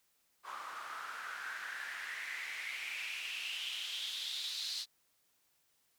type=noise with band-pass filter sweep; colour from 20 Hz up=white; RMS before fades=-42 dBFS; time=0.43-4.86 s; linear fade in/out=50 ms; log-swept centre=1100 to 4300 Hz; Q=5.5; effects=white hiss -75 dBFS RMS until 5.98 s